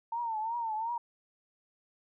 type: tone with vibrato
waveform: sine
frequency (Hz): 905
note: A5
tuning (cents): +48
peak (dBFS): -31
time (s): 0.12-0.98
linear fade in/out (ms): 5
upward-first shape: triangle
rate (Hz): 2.8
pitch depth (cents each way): 110
effects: none